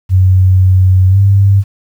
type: tone with pitch glide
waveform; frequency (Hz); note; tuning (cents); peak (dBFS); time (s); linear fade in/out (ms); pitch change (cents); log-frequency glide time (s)
sine; 93.3 to 98.85; F#2 to G2; +15 to +15; -4; 0.09-1.64; 50; +100; 1.09-1.18
effects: 7-bit